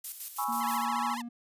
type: noise with tremolo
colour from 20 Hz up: violet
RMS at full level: -35 dBFS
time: 0.04-0.85 s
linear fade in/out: 5 ms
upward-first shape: square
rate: 6.2 Hz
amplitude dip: 55%
type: chord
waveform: sine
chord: C# minor seventh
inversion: second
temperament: equal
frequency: 830.6 / 987.8 / 1108.7 / 1318.5 Hz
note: G#5 / B5 / C#6 / E6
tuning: 0 / 0 / 0 / 0 cents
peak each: -33 / -35 / -34 / -37 dBFS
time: 0.38-1.15 s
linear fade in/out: 10 ms
type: tone with pitch glide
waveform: triangle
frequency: 233.1 to 237.2 Hz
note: A#3 to A#3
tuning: 0 to +30 cents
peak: -35 dBFS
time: 0.48-1.29 s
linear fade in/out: 10 ms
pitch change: +30 cents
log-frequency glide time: 0.78-1.04 s
type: tone with vibrato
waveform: sawtooth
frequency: 932.3 Hz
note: A#5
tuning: in tune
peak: -32 dBFS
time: 0.6-1.22 s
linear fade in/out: 10 ms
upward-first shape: sine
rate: 14 Hz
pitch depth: 210 cents each way
effects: resampled to 32000 Hz